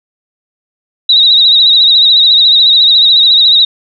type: tone with vibrato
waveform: sine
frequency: 3827 Hz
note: A#7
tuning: 45 cents sharp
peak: -3 dBFS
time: 1.09-3.65 s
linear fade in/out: 5 ms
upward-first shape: sine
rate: 14 Hz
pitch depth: 65 cents each way
effects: none